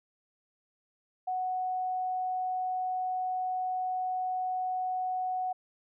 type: tone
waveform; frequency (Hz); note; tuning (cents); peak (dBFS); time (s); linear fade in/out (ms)
sine; 740; F#5; 0; -29; 1.27-5.53; 10
effects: none